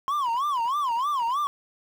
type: tone with vibrato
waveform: triangle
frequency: 1046.5 Hz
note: C6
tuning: in tune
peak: -21 dBFS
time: 0.08-1.47 s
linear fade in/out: 0 ms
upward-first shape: sine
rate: 3.2 Hz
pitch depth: 230 cents each way
effects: 8-bit